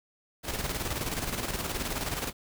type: noise with tremolo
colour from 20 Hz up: pink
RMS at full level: -31 dBFS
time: 0.43-2.33 s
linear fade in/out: 50 ms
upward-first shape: square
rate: 19 Hz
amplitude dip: 50%
effects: none